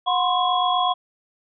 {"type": "tone cluster", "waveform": "sine", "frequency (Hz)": [727, 1023, 1071, 3334], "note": ["F#5", "C6", "C6", "G#7"], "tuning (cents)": [-31, -39, 40, 6], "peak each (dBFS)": [-21, -24, -24, -26], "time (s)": [0.06, 0.94], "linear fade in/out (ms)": 20, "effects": []}